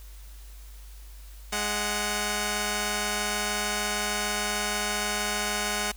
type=tone pair together; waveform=5% pulse; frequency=207.7 / 740.2 Hz; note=G#3 / F#5; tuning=0 / 0 cents; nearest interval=octave + minor seventh; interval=2200 cents; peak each=-18 dBFS; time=1.52-5.92 s; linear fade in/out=10 ms; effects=added 50 Hz sine -42 dBFS peak until 5.96 s + white hiss -54 dBFS RMS until 5.96 s

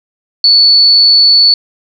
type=tone; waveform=sine; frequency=4449 Hz; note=C#8; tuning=5 cents sharp; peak=-3 dBFS; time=0.44-1.54 s; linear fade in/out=2 ms; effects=none

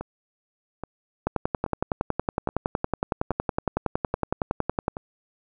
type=two click trains; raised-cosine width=1 ms; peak=-18 / -9 dBFS; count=7 / 40; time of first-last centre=0.01-4.969 / 1.27-4.881 s; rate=1.21 / 10.8 Hz; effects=none

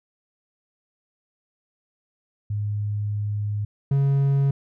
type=tone pair in turn; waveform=sine / triangle; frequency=103.9 / 138.56 Hz; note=G#2 / C#3; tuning=+1 / 0 cents; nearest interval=perfect fourth; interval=499 cents; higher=second; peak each=-23 / -15 dBFS; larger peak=second; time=2.5-3.65 / 3.91-4.51 s; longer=first; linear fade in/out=5 ms; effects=none

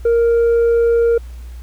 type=tone with tanh clipping; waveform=triangle; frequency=466.2 Hz; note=A#4; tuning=in tune; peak=-11 dBFS; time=0.05-1.18 s; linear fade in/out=5 ms; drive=7 dB; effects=added 60 Hz sine -29 dBFS peak until 1.62 s + pink hiss -49 dBFS RMS until 1.62 s

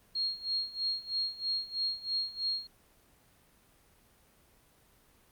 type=tone with tremolo; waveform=sine; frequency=4260 Hz; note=C8; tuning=30 cents sharp; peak=-28 dBFS; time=0.15-2.67 s; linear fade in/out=5 ms; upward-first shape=sine; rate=3.1 Hz; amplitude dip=85%; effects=pink hiss -64 dBFS RMS until 5.31 s + Opus 32 kbps

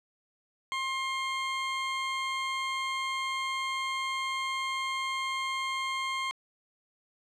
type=tone; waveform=20% pulse; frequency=1063 Hz; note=C6; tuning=27 cents sharp; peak=-25 dBFS; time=0.72-6.31 s; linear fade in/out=0 ms; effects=low-pass 6000 Hz 12 dB/octave + 11-bit

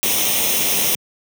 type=noise with comb filter; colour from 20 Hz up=white; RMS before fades=-18 dBFS; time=0.03-0.95 s; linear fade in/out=0 ms; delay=0.33 ms; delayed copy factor=+0.65; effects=high-pass 150 Hz 12 dB/octave

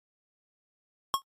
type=tone with exponential decay; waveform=square; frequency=1089 Hz; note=C#6; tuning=31 cents flat; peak=-20 dBFS; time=1.14-1.22 s; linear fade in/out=0 ms; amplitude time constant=17 ms; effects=AAC 48 kbps

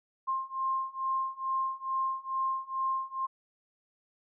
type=beating tone pair; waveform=sine; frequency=1058 / 1060.3 Hz; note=C6 / C6; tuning=+19 / +23 cents; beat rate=2.3 Hz; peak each=-33 / -32 dBFS; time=0.27-3.27 s; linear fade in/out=20 ms; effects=none

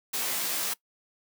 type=noise with comb filter; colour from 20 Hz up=white; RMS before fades=-30 dBFS; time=0.13-0.74 s; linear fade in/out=10 ms; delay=16 ms; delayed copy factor=+0.95; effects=noise-tail reverb RT60 0.1 s tail -21 dB re dry + high-pass 200 Hz 12 dB/octave

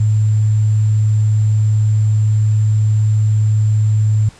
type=tone with sample-and-hold; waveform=sine; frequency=107.3 Hz; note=A2; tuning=43 cents flat; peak=-10 dBFS; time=0-4.29 s; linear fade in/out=5 ms; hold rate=7350 Hz; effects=pink hiss -44 dBFS RMS until 4.39 s + resampled to 22050 Hz

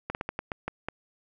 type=slowing click train; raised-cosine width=0.5 ms; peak=-16 dBFS; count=8; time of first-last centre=0.1-0.886 s; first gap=49 ms; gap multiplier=1.27; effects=none

